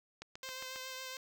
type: click train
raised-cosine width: 0.2 ms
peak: -28 dBFS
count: 5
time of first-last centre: 0.22-0.76 s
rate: 7.41 Hz
type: tone with vibrato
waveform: 5% pulse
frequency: 520 Hz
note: C5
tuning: 11 cents flat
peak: -31 dBFS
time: 0.43-1.17 s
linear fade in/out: 2 ms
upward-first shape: triangle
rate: 7.2 Hz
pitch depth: 21 cents each way
effects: none